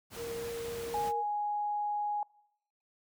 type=noise; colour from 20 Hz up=pink; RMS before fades=-44 dBFS; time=0.1-1.13 s; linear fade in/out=50 ms
type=tone with vibrato; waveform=sine; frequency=466.4 Hz; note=A#4; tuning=1 cent sharp; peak=-36 dBFS; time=0.16-1.24 s; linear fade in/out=50 ms; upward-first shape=sine; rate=4 Hz; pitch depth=8 cents each way
type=tone; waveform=sine; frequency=830.6 Hz; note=G#5; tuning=in tune; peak=-30 dBFS; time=0.94-2.23 s; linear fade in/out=2 ms
effects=noise-tail reverb RT60 0.9 s tail -26 dB re dry + high-pass 60 Hz 12 dB/octave